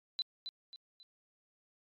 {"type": "tone with echo", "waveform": "sine", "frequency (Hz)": 4003, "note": "B7", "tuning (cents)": 23, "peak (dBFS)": -31, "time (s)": [0.19, 0.22], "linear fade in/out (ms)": 0, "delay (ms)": 270, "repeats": 3, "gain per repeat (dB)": -8, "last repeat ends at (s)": 1.03, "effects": ["MP3 96 kbps"]}